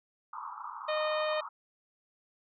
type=band-pass noise; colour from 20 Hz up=white; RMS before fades=-42 dBFS; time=0.33-1.49 s; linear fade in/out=5 ms; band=870 to 1300 Hz; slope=96 dB/octave
type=harmonic tone; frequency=615 Hz; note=D#5; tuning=20 cents flat; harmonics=1 / 2 / 3 / 4 / 5 / 6 / 7; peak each=-30 / -36 / -40 / -42 / -44 / -46 / -47 dBFS; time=0.88-1.41 s; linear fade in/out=10 ms
effects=none